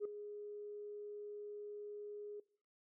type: tone with ADSR envelope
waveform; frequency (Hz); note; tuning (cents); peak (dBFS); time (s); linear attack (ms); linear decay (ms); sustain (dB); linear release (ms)
sine; 414.8; G#4; -2; -33; 0-2.4; 52; 3; -12; 4
effects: noise-tail reverb RT60 0.6 s tail -22 dB re dry + tanh soft clip ceiling -34 dBFS